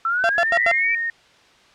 sine linear sweep, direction up, 1318.5 to 2349 Hz, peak -18 dBFS, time 0.05-0.95 s, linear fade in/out 2 ms
35% pulse tone bursts, 683 Hz, F5, 39 cents flat, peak -15 dBFS, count 4, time 0.24-0.714 s, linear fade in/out 0 ms, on 51 ms, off 90 ms
sine tone, 1847 Hz, A#6, 16 cents flat, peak -21 dBFS, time 0.55-1.1 s, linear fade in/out 2 ms
effects white hiss -52 dBFS RMS until 1.74 s + low-pass 4000 Hz 12 dB/octave

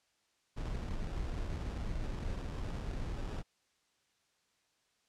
brown noise with sample-and-hold, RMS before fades -38 dBFS, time 0.56-3.43 s, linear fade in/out 20 ms, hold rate 2100 Hz, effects white hiss -75 dBFS RMS until 5.08 s + low-pass 7000 Hz 12 dB/octave

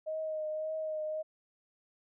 sine tone with vibrato, 624 Hz, D#5, 5 cents sharp, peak -33 dBFS, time 0.06-1.23 s, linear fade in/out 20 ms, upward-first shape triangle, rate 1.8 Hz, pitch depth 26 cents each way, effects none

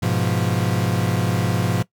40% pulse chord, F diminished, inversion first, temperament equal, 103.83 / 123.47 / 174.61 Hz, Ab2 / Cb3 / F3, 0 / 0 / 0 cents, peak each -22 dBFS, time 0.02-1.83 s, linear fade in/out 10 ms, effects noise-tail reverb RT60 0.1 s tail -19 dB re dry

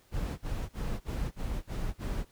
brown noise bursts, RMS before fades -33 dBFS, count 7, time 0.11-2.252 s, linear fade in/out 50 ms, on 270 ms, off 42 ms, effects pink hiss -64 dBFS RMS until 2.31 s

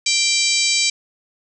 harmonic tone, 784 Hz, G5, in tune, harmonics 3 / 4 / 5 / 6 / 7 / 8 / 9 / 10, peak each -21 / -27 / -23 / -22 / -25 / -25 / -26 / -24 dBFS, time 0.06-0.9 s, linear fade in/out 5 ms, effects none

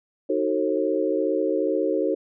sine chord, D# diminished seventh, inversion none, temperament just, 311.1 / 373.4 / 448 / 537.6 Hz, D#4 / F#4 / A4 / C5, 0 / +16 / +31 / +47 cents, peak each -26 dBFS, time 0.29-2.15 s, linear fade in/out 10 ms, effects none

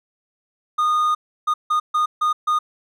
triangle tone bursts at uneven times, 1228 Hz, D#6, 23 cents flat, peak -14 dBFS, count 6, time 0.78-1.15 / 1.47-1.54 / 1.7-1.8 / 1.94-2.06 / 2.21-2.33 / 2.47-2.59 s, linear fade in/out 10 ms, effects none

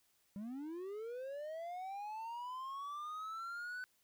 triangle linear sweep, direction up, 193.2 to 1509 Hz, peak -40 dBFS, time 0.36-3.84 s, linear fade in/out 0 ms, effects white hiss -75 dBFS RMS until 4.03 s

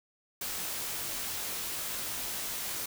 white noise with comb filter, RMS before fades -36 dBFS, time 0.41-2.86 s, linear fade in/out 5 ms, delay 18 ms, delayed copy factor -0.6, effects none

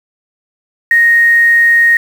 sine tone with quantisation, 1864.7 Hz, A#6, in tune, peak -5 dBFS, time 0.91-1.97 s, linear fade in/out 2 ms, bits 5, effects none

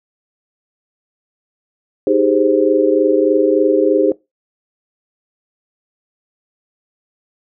sine chord, Ab major seventh, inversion second, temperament equal, 311.1 / 392 / 415.3 / 523.3 Hz, Eb4 / G4 / Ab4 / C5, 0 / 0 / 0 / 0 cents, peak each -16 dBFS, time 2.07-4.12 s, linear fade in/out 2 ms, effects noise-tail reverb RT60 0.2 s tail -20 dB re dry

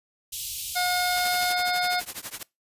white band-stop noise, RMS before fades -32 dBFS, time 0.32-1.53 s, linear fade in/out 10 ms, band 120 to 2700 Hz, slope 48 dB/octave
harmonic tone, 720 Hz, F#5, 47 cents flat, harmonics 1 / 2 / 3 / 5 / 6 / 7, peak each -26 / -29 / -31 / -33 / -34 / -34 dBFS, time 0.75-2.01 s, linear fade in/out 20 ms
white noise with tremolo, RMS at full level -32 dBFS, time 1.16-2.43 s, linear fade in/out 2 ms, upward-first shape triangle, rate 12 Hz, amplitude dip 100%
effects noise-tail reverb RT60 0.2 s tail -23 dB re dry + resampled to 32000 Hz

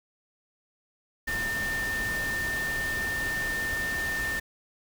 sine tone in noise, 1800 Hz, A6, 39 cents sharp, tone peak -28 dBFS, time 1.27-4.4 s, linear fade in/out 10 ms, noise pink, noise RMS -36 dBFS, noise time 1.27-4.4 s, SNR +5 dB, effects none

